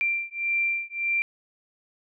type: beating tone pair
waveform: sine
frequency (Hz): 2362 / 2363.7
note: D7 / D7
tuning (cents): +9 / +11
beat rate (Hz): 1.7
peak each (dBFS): -27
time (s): 0.01-1.22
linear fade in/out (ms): 0
effects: none